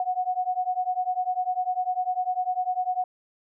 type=beating tone pair; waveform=sine; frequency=729 / 739 Hz; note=F#5 / F#5; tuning=-26 / -2 cents; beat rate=10 Hz; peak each=-27 dBFS; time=0-3.04 s; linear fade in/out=2 ms; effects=none